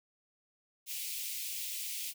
white high-pass noise, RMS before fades -39 dBFS, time 0.86-2.14 s, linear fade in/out 50 ms, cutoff 2200 Hz, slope 48 dB/octave, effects none

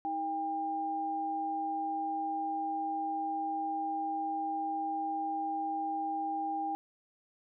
sine tone pair together, 317.2 / 799.3 Hz, D#4 / G5, +33 / +33 cents, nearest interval octave + major third, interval 1600 cents, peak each -39 / -32 dBFS, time 0.05-6.75 s, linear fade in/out 0 ms, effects none

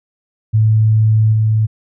sine tone with level steps, 109.3 Hz, A2, 11 cents flat, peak -8 / -10 dBFS, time 0.53-1.67 s, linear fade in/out 20 ms, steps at 1.32 s, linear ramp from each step 20 ms, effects none

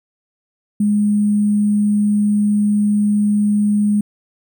sine tone with sample-and-hold, 207.7 Hz, G#3, in tune, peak -12 dBFS, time 0.8-4.01 s, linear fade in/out 5 ms, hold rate 8820 Hz, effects none

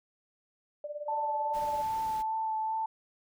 sine tone with tremolo, 591 Hz, D5, 11 cents sharp, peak -33 dBFS, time 0.84-1.82 s, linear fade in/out 2 ms, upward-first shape sine, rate 18 Hz, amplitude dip 75%
sine tone with vibrato, 880 Hz, A5, in tune, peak -29 dBFS, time 1.08-2.86 s, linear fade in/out 5 ms, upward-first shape sine, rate 2.5 Hz, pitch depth 13 cents each way
pink noise, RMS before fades -48 dBFS, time 1.53-2.23 s, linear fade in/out 20 ms
effects none

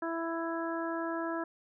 harmonic tone, 331.2 Hz, E4, 8 cents sharp, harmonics 1 / 2 / 3 / 4 / 5, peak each -35 / -38 / -40 / -41 / -42 dBFS, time 0.02-1.44 s, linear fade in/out 5 ms, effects none

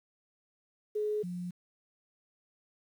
sine tone pair in turn, 422.5 / 177.64 Hz, G#4 / F3, +30 / +30 cents, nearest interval octave + minor third, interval 1500 cents, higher first, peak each -29 / -35 dBFS, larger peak first, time 0.95-1.23 / 1.23-1.51 s, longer neither, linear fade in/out 10 ms, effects 10-bit

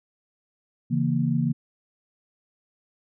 sine chord, A# diminished, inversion first, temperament equal, 138.59 / 164.81 / 233.1 Hz, C#3 / E3 / A#3, 0 / 0 / 0 cents, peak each -25 dBFS, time 0.9-1.53 s, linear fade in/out 20 ms, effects none

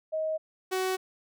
sine / sawtooth tone pair in turn, 630 / 374.6 Hz, D#5 / F#4, +21 / +21 cents, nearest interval major sixth, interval 900 cents, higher first, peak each -27 / -23 dBFS, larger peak second, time 0.12-0.38 / 0.71-0.97 s, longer neither, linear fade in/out 20 ms, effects none

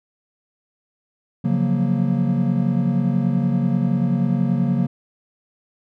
triangle chord, Gb major seventh, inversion second, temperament equal, 138.59 / 174.61 / 185 / 233.1 Hz, Db3 / F3 / Gb3 / Bb3, 0 / 0 / 0 / 0 cents, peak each -20 / -22 / -20 / -20 dBFS, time 1.44-4.87 s, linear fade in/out 10 ms, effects none

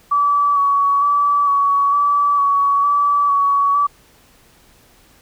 sine tone with vibrato, 1139 Hz, C#6, 47 cents sharp, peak -12 dBFS, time 0.11-3.87 s, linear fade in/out 10 ms, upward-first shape square, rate 1.1 Hz, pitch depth 20 cents each way, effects pink hiss -51 dBFS RMS until 5.21 s

